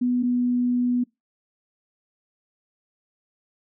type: tone pair in turn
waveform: sine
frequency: 246.9 / 245.7 Hz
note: B3 / B3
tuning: 0 / -9 cents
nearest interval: unison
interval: 9 cents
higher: first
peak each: -19 dBFS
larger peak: neither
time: 0.01-0.23 / 0.23-1.04 s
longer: second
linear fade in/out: 10 ms
effects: noise-tail reverb RT60 0.2 s tail -24 dB re dry